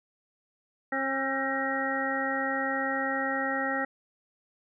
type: harmonic tone with a mistuned harmonic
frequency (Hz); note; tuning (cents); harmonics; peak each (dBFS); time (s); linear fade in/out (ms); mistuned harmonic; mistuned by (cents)
269.5; C#4; -49; 1 / 2 / 3 / 5 / 6 / 7; -34 / -34 / -34 / -35 / -39 / -31; 0.92-3.85; 5; 6; -54
effects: none